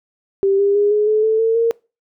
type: tone with pitch steps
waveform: sine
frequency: 392 / 401.2 / 410.5 / 420.1 / 430 / 440 / 450.3 / 460.8 Hz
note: G4 / G4 / G#4 / G#4 / A4 / A4 / A4 / A#4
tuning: 0 / +40 / -20 / +20 / -40 / 0 / +40 / -20 cents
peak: -12 dBFS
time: 0.43-1.71 s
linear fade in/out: 0 ms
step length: 160 ms
effects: noise-tail reverb RT60 0.3 s tail -24 dB re dry